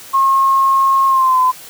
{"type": "tone with pitch glide", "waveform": "sine", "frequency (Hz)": [1079, 1018.4], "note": ["C#6", "C6"], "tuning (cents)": [-47, -47], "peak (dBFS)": -9, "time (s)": [0.13, 1.52], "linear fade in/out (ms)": 20, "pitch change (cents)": -100, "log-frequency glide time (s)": [1.07, 1.4], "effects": ["white hiss -36 dBFS RMS until 1.69 s", "high-pass 60 Hz 12 dB/octave"]}